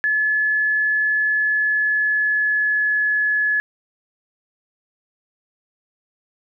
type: tone with pitch glide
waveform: sine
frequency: 1716 to 1705.1 Hz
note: A6 to G#6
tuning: -44 to +45 cents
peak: -16 dBFS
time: 0.04-3.6 s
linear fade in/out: 0 ms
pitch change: -11 cents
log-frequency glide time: 1.13-2.98 s
effects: none